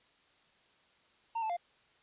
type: tone with pitch steps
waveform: triangle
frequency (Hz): 915 / 877 / 698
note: A#5 / A5 / F5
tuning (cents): -32 / -6 / -1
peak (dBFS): -30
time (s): 1.35-1.569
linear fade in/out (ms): 10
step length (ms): 73
effects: white hiss -67 dBFS RMS until 2.02 s + resampled to 8000 Hz